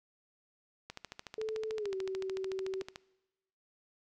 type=click train; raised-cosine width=0.2 ms; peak=-25 dBFS; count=29; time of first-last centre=0.9-2.959 s; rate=13.6 Hz
type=tone with pitch glide; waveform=sine; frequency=437.2 to 380.6 Hz; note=A4 to F#4; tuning=-11 to +49 cents; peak=-34 dBFS; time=1.38-2.82 s; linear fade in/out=2 ms; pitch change=-240 cents; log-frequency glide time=1.77-1.94 s
effects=noise-tail reverb RT60 1.0 s tail -21 dB re dry